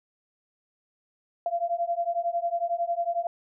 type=beating tone pair; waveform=sine; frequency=681 / 692 Hz; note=F5 / F5; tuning=-44 / -16 cents; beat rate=11 Hz; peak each=-28 dBFS; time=1.46-3.27 s; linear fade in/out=2 ms; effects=none